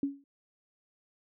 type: tone with exponential decay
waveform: sine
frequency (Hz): 279.1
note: C#4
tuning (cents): +12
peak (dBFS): -24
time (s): 0.03-0.24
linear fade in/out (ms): 2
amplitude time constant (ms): 45
effects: none